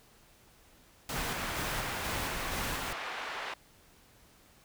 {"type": "noise with tremolo", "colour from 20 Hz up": "pink", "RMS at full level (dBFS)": -36, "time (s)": [1.09, 2.93], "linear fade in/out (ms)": 2, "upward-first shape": "square", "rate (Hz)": 2.1, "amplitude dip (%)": 30}
{"type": "band-pass noise", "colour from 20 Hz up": "pink", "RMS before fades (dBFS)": -39, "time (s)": [1.15, 3.54], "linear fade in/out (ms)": 5, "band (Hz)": [810, 2600], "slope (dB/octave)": 12}
{"effects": ["pink hiss -61 dBFS RMS until 4.64 s"]}